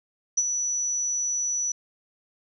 sine tone with ADSR envelope, 5920 Hz, F#8, in tune, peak -17 dBFS, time 0.37-1.72 s, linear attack 10 ms, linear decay 43 ms, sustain -7 dB, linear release 4 ms, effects none

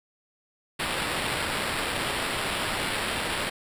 blue noise with sample-and-hold, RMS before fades -29 dBFS, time 0.79-3.5 s, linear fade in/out 10 ms, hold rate 6300 Hz, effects resampled to 32000 Hz

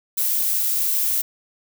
violet noise, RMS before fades -21 dBFS, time 0.17-1.22 s, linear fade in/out 10 ms, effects none

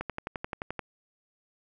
click train, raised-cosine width 0.5 ms, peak -18 dBFS, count 10, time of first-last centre 0.01-0.793 s, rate 11.5 Hz, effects none

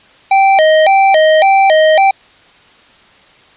square tone with vibrato, 698.5 Hz, F5, in tune, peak -6 dBFS, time 0.31-2.11 s, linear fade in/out 5 ms, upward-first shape square, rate 1.8 Hz, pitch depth 190 cents each way, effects white hiss -44 dBFS RMS until 3.56 s + resampled to 8000 Hz

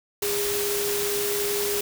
sine tone in noise, 408.6 Hz, G#4, 28 cents flat, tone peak -26 dBFS, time 0.22-1.81 s, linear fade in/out 5 ms, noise white, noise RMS -28 dBFS, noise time 0.22-1.81 s, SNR -1 dB, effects none

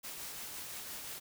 white noise with tremolo, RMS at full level -43 dBFS, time 0.03-1.2 s, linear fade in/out 20 ms, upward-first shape triangle, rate 5.8 Hz, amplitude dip 30%, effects none

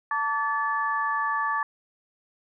sine tone cluster, 889 / 1150 / 1736 Hz, A5 / D6 / A6, +18 / -37 / -24 cents, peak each -30 / -26 / -29 dBFS, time 0.11-1.63 s, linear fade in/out 2 ms, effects none

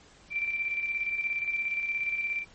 sine tone with tremolo, 2349 Hz, D7, in tune, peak -26 dBFS, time 0.3-2.45 s, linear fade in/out 50 ms, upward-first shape square, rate 17 Hz, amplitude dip 45%, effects pink hiss -56 dBFS RMS until 2.54 s + MP3 32 kbps

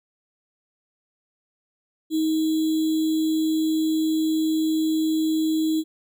sine tone with sample-and-hold, 316 Hz, D#4, 27 cents sharp, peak -19 dBFS, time 2.1-5.84 s, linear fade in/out 50 ms, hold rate 3675 Hz, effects none

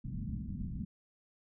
white low-pass noise, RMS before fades -39 dBFS, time 0.04-0.85 s, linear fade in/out 10 ms, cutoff 230 Hz, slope 48 dB/octave, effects none

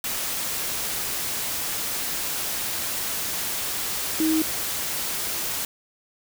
sine tone in noise, 316.6 Hz, D#4, 30 cents sharp, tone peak -19 dBFS, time 4.2-4.42 s, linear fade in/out 2 ms, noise white, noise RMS -28 dBFS, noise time 0.04-5.65 s, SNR +6 dB, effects none

